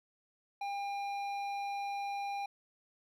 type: tone with hard clipping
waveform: sine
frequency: 802 Hz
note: G5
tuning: 39 cents sharp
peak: -37 dBFS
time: 0.61-2.46 s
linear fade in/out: 5 ms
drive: 10 dB
effects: none